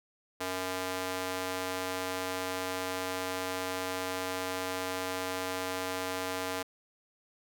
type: tone with high-pass filter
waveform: square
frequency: 92.5 Hz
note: F#2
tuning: in tune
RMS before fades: -35 dBFS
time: 0.4-6.63 s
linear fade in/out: 10 ms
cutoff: 470 Hz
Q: 0.72
effects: none